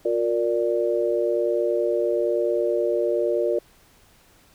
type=chord; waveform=sine; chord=Bb major; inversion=second; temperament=equal with one note detuned; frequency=357.2 / 466.2 / 587.3 Hz; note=F4 / Bb4 / D5; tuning=+39 / 0 / 0 cents; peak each=-24 dBFS; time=0.05-3.59 s; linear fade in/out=5 ms; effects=pink hiss -56 dBFS RMS until 4.54 s